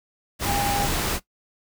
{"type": "tone in noise", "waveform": "sine", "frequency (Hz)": 807, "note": "G#5", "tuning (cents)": -50, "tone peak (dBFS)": -24, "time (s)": [0.45, 0.89], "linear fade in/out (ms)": 50, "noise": "pink", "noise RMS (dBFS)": -25, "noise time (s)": [0.39, 1.2], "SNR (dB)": -2, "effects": ["noise-tail reverb RT60 0.1 s tail -17 dB re dry"]}